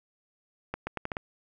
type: accelerating click train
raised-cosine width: 0.5 ms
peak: -17 dBFS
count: 6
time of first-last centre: 0.74-1.169 s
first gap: 130 ms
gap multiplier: 0.79
effects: none